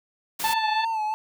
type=noise; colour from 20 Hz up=white; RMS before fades=-31 dBFS; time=0.39-0.54 s; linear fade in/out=10 ms
type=tone with vibrato; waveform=triangle; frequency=880 Hz; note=A5; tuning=in tune; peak=-22 dBFS; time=0.44-1.14 s; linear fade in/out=0 ms; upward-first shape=sine; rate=2.9 Hz; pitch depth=60 cents each way
type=harmonic tone; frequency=880 Hz; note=A5; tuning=in tune; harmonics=1 / 2 / 3 / 4 / 5; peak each=-28 / -31 / -33 / -34 / -35 dBFS; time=0.44-0.85 s; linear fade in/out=5 ms
effects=none